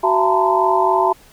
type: tone cluster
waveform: sine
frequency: 375.5 / 674 / 876 / 920 / 1022 Hz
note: F#4 / E5 / A5 / A#5 / C6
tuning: +26 / +38 / -8 / -23 / -41 cents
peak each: -19 dBFS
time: 0.03-1.13 s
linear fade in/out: 10 ms
effects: pink hiss -48 dBFS RMS until 1.32 s